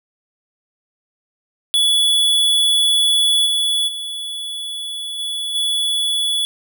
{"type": "tone with level steps", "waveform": "square", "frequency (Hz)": 3416, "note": "G#7", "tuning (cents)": 48, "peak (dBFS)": [-13, -16, -25, -22, -17], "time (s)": [1.74, 6.45], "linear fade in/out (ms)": 0, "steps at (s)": [3.45, 3.87, 5.18, 5.54], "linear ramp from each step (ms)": 20, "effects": []}